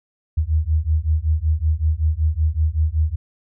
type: beating tone pair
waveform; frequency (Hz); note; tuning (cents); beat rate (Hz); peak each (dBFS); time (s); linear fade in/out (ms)
sine; 75.8 / 81.1; D#2 / E2; -45 / -28; 5.3; -19; 0.37-3.16; 10
effects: none